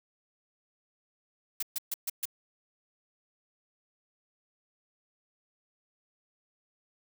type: noise bursts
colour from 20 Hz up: blue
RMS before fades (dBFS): -32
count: 5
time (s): 1.6-2.255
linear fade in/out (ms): 5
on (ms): 27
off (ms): 130
effects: none